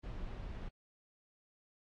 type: noise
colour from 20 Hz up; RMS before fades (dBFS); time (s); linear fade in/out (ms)
brown; -43; 0.03-0.69; 10
effects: low-pass 4000 Hz 12 dB/octave + AAC 48 kbps